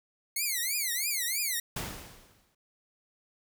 5% pulse tone with vibrato, 2132 Hz, C7, 32 cents sharp, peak -19 dBFS, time 0.36-1.6 s, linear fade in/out 5 ms, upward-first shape triangle, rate 3.1 Hz, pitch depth 270 cents each way
pink noise with exponential decay, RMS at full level -33 dBFS, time 1.76-2.55 s, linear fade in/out 5 ms, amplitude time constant 170 ms
effects none

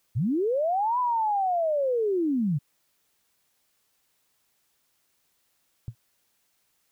sine linear two-way sweep, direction up then down, 92.5 to 1009 to 131.1 Hz, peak -22 dBFS, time 0.15-2.59 s, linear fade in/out 20 ms, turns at 0.99 s
sine tone with exponential decay, 116.54 Hz, A#2, in tune, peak -26 dBFS, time 5.88-5.95 s, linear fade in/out 0 ms, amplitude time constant 15 ms
effects white hiss -71 dBFS RMS until 6.91 s

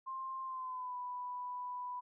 sine tone with pitch glide, 1055 to 990.1 Hz, C6 to B5, +14 to +4 cents, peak -39 dBFS, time 0.06-2.01 s, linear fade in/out 20 ms, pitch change -110 cents, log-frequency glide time 0.43-0.96 s, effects none

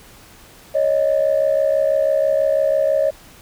sine tone pair together, 554.4 / 620.5 Hz, C#5 / D#5, 0 / -5 cents, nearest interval major second, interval 195 cents, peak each -16 dBFS, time 0.74-3.11 s, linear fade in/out 20 ms, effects tanh soft clip ceiling -8 dBFS + pink hiss -45 dBFS RMS until 3.41 s

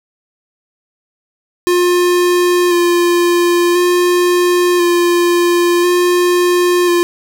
square tone with vibrato, 351.7 Hz, F4, 12 cents sharp, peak -10 dBFS, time 1.67-7.03 s, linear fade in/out 0 ms, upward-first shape square, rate 0.48 Hz, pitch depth 16 cents each way, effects none

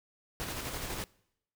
pink noise with tremolo, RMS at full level -37 dBFS, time 0.4-1.04 s, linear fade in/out 0 ms, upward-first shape square, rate 12 Hz, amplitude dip 30%, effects noise-tail reverb RT60 0.8 s tail -24 dB re dry

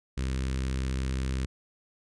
sawtooth tone with notch filter, 65.41 Hz, C2, in tune, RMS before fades -30 dBFS, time 0.17-1.46 s, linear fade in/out 10 ms, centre 740 Hz, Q 0.7, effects resampled to 22050 Hz

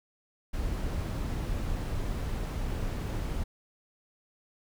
brown noise, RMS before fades -32 dBFS, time 0.53-3.44 s, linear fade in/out 10 ms, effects none

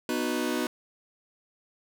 sawtooth chord, B major, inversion none, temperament just, 246.9 / 308.7 / 370.4 Hz, B3 / D#4 / F#4, 0 / -14 / +2 cents, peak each -26 / -27 / -28 dBFS, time 0.09-0.67 s, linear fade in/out 2 ms, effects none

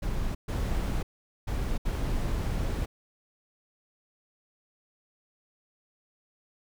brown noise bursts at uneven times, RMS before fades -29 dBFS, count 4, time 0.02-0.35 / 0.48-1.03 / 1.47-1.78 / 1.85-2.86 s, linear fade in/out 10 ms, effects none

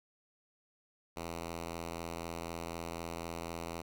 5% pulse tone, 84 Hz, E2, 33 cents sharp, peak -28 dBFS, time 1.16-3.82 s, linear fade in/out 10 ms, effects none

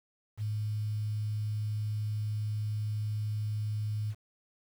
sine tone with quantisation, 106.4 Hz, G#2, 42 cents sharp, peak -30 dBFS, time 0.37-4.15 s, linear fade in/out 50 ms, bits 9, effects none

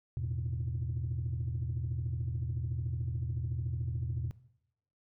sine chord, E suspended fourth, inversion none, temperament just, 82.41 / 109.88 / 123.61 Hz, E2 / A2 / B2, 0 / -2 / +2 cents, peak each -36 / -36 / -34 dBFS, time 0.17-4.31 s, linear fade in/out 0 ms, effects noise-tail reverb RT60 0.8 s tail -19 dB re dry + tanh soft clip ceiling -27 dBFS

